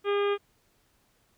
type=harmonic tone; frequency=405.4 Hz; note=G#4; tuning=42 cents flat; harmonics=1 / 2 / 3 / 4 / 5 / 6 / 7 / 8 / 9; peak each=-24 / -39 / -33 / -40 / -43 / -40 / -46 / -42 / -53 dBFS; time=0.04-0.38 s; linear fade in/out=50 ms; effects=pink hiss -68 dBFS RMS until 1.37 s